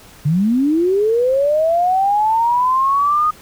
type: linear sweep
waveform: sine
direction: up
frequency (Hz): 138.8 to 1244.5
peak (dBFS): -12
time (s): 0.25-3.31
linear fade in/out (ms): 10
effects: pink hiss -43 dBFS RMS until 3.41 s